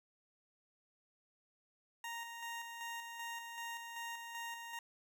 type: tone with tremolo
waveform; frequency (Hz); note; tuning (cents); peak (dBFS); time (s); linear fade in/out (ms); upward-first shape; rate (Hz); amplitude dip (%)
20% pulse; 932; A#5; -1; -37; 2.04-4.79; 2; square; 2.6; 40
effects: none